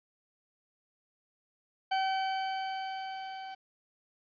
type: tone with level ramp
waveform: 40% pulse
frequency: 766 Hz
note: G5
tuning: 40 cents flat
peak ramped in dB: -26 to -40 dBFS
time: 1.91-3.55 s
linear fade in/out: 10 ms
effects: resampled to 11025 Hz + 10-bit